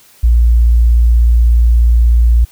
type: tone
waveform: sine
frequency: 58.27 Hz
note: A#1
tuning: in tune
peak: -5 dBFS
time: 0.23-2.45 s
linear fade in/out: 10 ms
effects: white hiss -45 dBFS RMS until 2.51 s